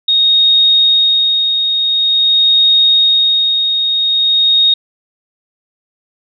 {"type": "tone with tremolo", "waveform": "sine", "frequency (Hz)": 3729, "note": "A#7", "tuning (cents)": 0, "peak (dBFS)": -6, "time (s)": [0.08, 4.74], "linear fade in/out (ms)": 5, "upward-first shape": "sine", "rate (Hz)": 0.47, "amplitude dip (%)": 45, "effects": []}